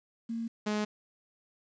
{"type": "tone pair in turn", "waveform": ["sine", "sawtooth"], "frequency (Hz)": [229.2, 210.8], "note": ["A#3", "G#3"], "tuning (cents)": [-29, 26], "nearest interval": "minor second", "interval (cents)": 145, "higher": "first", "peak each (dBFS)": [-32, -25], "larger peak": "second", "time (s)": [[0.29, 0.48], [0.66, 0.85]], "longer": "neither", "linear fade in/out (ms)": 10, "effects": ["resampled to 16000 Hz", "10-bit"]}